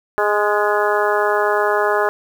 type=harmonic tone with a mistuned harmonic; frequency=207.7 Hz; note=G#3; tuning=in tune; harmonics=2 / 3 / 4 / 5 / 6 / 7 / 8; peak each=-19 / -21 / -22 / -23 / -24 / -24 / -25 dBFS; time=0.18-2.09 s; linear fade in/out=0 ms; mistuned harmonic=8; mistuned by=+30 cents; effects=7-bit